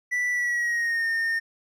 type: tone with pitch glide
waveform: triangle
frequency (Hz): 1969 to 1826.6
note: B6 to A#6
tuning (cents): -6 to -36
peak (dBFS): -21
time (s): 0.11-1.4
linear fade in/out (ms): 20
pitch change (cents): -130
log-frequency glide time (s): 0.31-1.07
effects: none